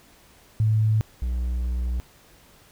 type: tone pair in turn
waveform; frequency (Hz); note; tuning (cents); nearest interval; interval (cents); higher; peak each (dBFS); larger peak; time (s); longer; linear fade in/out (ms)
sine / triangle; 108.9 / 61.12; A2 / B1; -17 / -17; minor seventh; 1000; first; -17 / -21; first; 0.6-1.01 / 1.22-2; second; 0
effects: pink hiss -54 dBFS RMS until 2.71 s